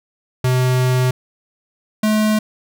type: tone pair in turn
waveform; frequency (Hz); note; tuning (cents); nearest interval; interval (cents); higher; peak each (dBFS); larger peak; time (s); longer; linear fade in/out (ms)
square; 127.4 / 214.7; C3 / A3; -46 / -42; major sixth; 904; second; -14; neither; 0.44-1.11 / 2.03-2.39; first; 5
effects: none